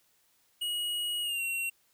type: tone with pitch glide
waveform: square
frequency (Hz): 2900 to 2737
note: F#7 to F7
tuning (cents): -35 to -36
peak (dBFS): -31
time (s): 0.61-1.7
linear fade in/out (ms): 10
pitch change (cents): -101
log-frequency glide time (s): 1.22-1.42
effects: white hiss -69 dBFS RMS until 1.93 s